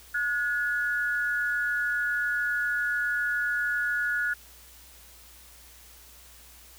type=tone pair together; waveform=sine; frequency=1448 / 1700.7 Hz; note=F#6 / G#6; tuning=-38 / +41 cents; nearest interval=minor third; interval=279 cents; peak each=-26 / -30 dBFS; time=0.14-4.34 s; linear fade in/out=10 ms; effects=added 60 Hz sine -55 dBFS peak until 6.78 s + white hiss -52 dBFS RMS until 6.78 s